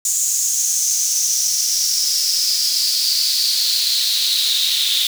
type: noise with high-pass filter sweep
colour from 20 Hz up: pink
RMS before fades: -18 dBFS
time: 0.05-5.07 s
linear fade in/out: 2 ms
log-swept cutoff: 7000 to 3600 Hz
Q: 6.4
effects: none